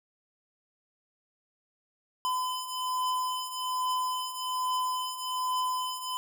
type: beating tone pair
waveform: square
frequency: 1013 / 1014.2 Hz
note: B5 / B5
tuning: +44 / +46 cents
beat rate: 1.2 Hz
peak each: -36 / -31 dBFS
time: 2.25-6.17 s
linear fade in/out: 0 ms
effects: none